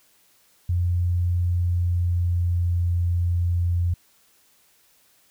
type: tone with pitch glide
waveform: sine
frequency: 88 to 87.09 Hz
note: F2 to F2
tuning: +14 to -4 cents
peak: -19 dBFS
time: 0.69-3.94 s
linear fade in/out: 5 ms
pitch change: -18 cents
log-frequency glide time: 1.47-2.83 s
effects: white hiss -60 dBFS RMS until 5.3 s